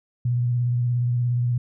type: tone with vibrato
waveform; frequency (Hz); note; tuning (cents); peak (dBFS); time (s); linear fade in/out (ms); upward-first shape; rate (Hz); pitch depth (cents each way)
sine; 121.7; B2; -25; -19; 0.25-1.58; 5; square; 17; 23
effects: none